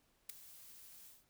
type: noise with ADSR envelope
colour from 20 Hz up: blue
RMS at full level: -40 dBFS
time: 0.29-1.25 s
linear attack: 7 ms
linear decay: 6 ms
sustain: -17 dB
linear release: 190 ms
effects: pink hiss -75 dBFS RMS until 1.29 s